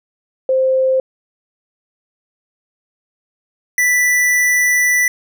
sine / square tone pair in turn, 523.3 / 1975.7 Hz, C5 / B6, 0 / 0 cents, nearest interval octave + major seventh, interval 2300 cents, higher second, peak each -11 / -12 dBFS, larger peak first, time 0.49-1 / 3.78-5.08 s, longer second, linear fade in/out 2 ms, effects none

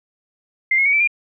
sine tone with pitch steps, 2093 / 2167 / 2243 / 2322 / 2404 Hz, C7 / C#7 / C#7 / D7 / D7, 0 / -40 / +20 / -20 / +40 cents, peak -13 dBFS, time 0.71-1.075 s, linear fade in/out 5 ms, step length 73 ms, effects none

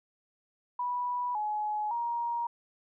sine tone with pitch steps, 981 / 845 / 943 Hz, B5 / G#5 / A#5, -12 / +30 / +20 cents, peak -29 dBFS, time 0.79-2.47 s, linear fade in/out 5 ms, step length 560 ms, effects none

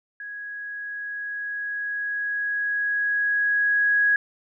sine tone with level ramp, 1661.2 Hz, G#6, in tune, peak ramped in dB -33 to -16 dBFS, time 0.2-4.16 s, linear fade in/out 2 ms, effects none

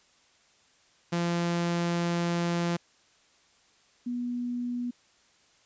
sawtooth / sine tone pair in turn, 171.8 / 243.5 Hz, F3 / B3, -28 / -24 cents, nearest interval tritone, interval 604 cents, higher second, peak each -22 / -29 dBFS, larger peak first, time 1.12-2.77 / 4.06-4.91 s, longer first, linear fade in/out 10 ms, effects white hiss -63 dBFS RMS until 5.65 s + resampled to 16000 Hz

